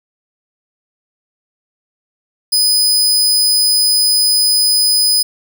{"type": "tone", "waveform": "sawtooth", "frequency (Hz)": 5000, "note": "D#8", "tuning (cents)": 8, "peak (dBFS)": -7, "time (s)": [2.52, 5.23], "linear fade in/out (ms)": 10, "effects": []}